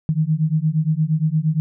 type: beating tone pair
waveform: sine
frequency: 152.4 / 161 Hz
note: D#3 / E3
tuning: -36 / -41 cents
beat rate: 8.6 Hz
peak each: -19 dBFS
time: 0.09-1.6 s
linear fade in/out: 0 ms
effects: none